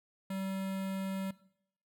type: tone with notch filter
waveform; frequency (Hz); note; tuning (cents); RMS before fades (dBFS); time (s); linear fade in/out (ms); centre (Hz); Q
square; 192.2; G3; -34; -37; 0.3-1.31; 5; 5700; 1.9
effects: noise-tail reverb RT60 0.7 s tail -19 dB re dry